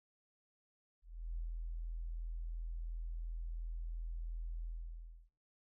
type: tone with ADSR envelope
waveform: sine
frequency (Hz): 41.43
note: E1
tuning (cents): +9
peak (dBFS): -37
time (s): 1.02-5.3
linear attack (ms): 350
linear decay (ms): 140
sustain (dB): -2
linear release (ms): 660
effects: noise-tail reverb RT60 0.4 s tail -25 dB re dry